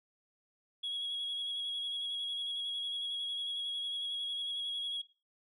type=tone with vibrato; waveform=sine; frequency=3322 Hz; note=G#7; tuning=in tune; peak=-33 dBFS; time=0.83-5.02 s; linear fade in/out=10 ms; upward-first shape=square; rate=11 Hz; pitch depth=14 cents each way; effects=noise-tail reverb RT60 0.3 s tail -17 dB re dry + tanh soft clip ceiling -32 dBFS